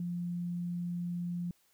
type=tone; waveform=sine; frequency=174.61 Hz; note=F3; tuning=in tune; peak=-33 dBFS; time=0-1.51 s; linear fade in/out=2 ms; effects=white hiss -70 dBFS RMS until 1.73 s